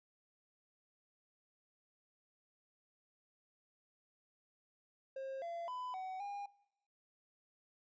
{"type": "tone with pitch steps", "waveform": "triangle", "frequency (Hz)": [535, 681, 1002, 752, 809], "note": ["C5", "F5", "B5", "F#5", "G#5"], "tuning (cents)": [38, -44, 25, 28, -46], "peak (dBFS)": -39, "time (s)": [5.16, 6.46], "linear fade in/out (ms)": 5, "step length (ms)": 260, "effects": ["noise-tail reverb RT60 0.9 s tail -23 dB re dry", "resampled to 16000 Hz"]}